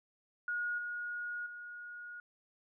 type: tone with level steps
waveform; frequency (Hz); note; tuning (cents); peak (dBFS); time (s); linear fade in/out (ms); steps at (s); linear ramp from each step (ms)
sine; 1442; F#6; -45; -33 / -37 / -44; 0.48-2.2; 2; 0.78 / 1.46; 5
effects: none